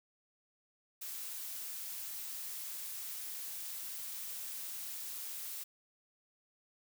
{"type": "noise", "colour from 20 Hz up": "blue", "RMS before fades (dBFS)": -43, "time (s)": [1.01, 5.64], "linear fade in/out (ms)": 10, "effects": []}